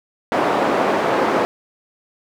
white band-pass noise, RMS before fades -18 dBFS, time 0.32-1.45 s, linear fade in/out 0 ms, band 280 to 790 Hz, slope 12 dB/octave, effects none

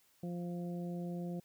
harmonic tone, 174.61 Hz, F3, in tune, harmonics 1 / 2 / 3 / 4, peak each -38 / -46 / -49 / -53 dBFS, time 0.23-1.4 s, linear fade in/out 5 ms, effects white hiss -70 dBFS RMS until 1.44 s

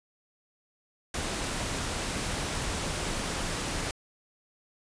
pink noise, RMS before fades -32 dBFS, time 1.14-3.91 s, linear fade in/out 2 ms, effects resampled to 22050 Hz

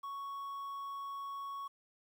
triangle tone with quantisation, 1111 Hz, C#6, 4 cents sharp, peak -38 dBFS, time 0.03-1.68 s, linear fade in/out 10 ms, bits 11, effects none

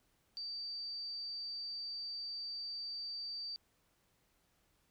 sine tone, 4637 Hz, D8, 23 cents flat, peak -40 dBFS, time 0.37-3.56 s, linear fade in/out 0 ms, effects pink hiss -75 dBFS RMS until 4.9 s

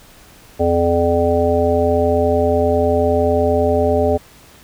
harmonic tone, 85.2 Hz, F2, 42 cents flat, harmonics 1 / 3 / 5 / 7 / 9, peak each -20 / -21 / -17 / -17 / -22 dBFS, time 0.59-4.18 s, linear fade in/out 20 ms, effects pink hiss -45 dBFS RMS until 4.63 s

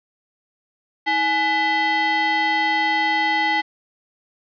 square ring-modulated tone, 580 Hz, D5, 22 cents flat, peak -15 dBFS, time 1.06-3.62 s, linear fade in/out 20 ms, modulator 1420 Hz, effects resampled to 11025 Hz + 8-bit

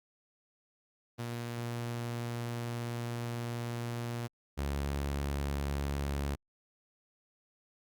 sawtooth tone pair in turn, 118.6 / 70.52 Hz, A#2 / C#2, +30 / +30 cents, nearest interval major sixth, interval 900 cents, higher first, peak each -31 / -28 dBFS, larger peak second, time 1.18-4.28 / 4.57-6.36 s, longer first, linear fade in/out 20 ms, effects Opus 32 kbps

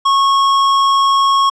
square tone, 1097 Hz, C#6, 18 cents flat, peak -10 dBFS, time 0.05-1.5 s, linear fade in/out 10 ms, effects low-pass 5000 Hz 12 dB/octave

